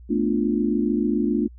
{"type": "chord", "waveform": "sine", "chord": "B half-diminished seventh", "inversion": "third", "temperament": "equal", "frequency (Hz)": [220, 246.9, 293.7, 349.2], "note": ["A3", "B3", "D4", "F4"], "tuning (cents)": [0, 0, 0, 0], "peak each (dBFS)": [-23, -26, -24, -26], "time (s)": [0.09, 1.48], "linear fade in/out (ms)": 20, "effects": ["added 60 Hz sine -41 dBFS peak until 1.58 s"]}